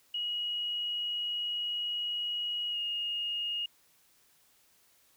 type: tone with pitch glide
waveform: sine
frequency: 2900 to 2855 Hz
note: F#7 to F7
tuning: -35 to +37 cents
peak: -31 dBFS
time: 0.14-3.66 s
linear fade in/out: 5 ms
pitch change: -28 cents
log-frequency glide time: 2.71-2.77 s
effects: white hiss -66 dBFS RMS until 5.16 s